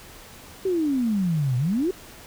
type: exponential two-way sweep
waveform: sine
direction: down then up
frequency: 392 to 120 to 392 Hz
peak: -20 dBFS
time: 0.65-1.91 s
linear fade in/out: 5 ms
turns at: 1.57 s
effects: pink hiss -45 dBFS RMS until 2.26 s